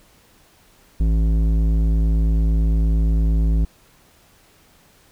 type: tone with low-pass filter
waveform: square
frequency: 54.4 Hz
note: A1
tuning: 19 cents flat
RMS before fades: -17 dBFS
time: 1-3.65 s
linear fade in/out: 5 ms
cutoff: 230 Hz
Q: 0.76
effects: pink hiss -54 dBFS RMS until 5.11 s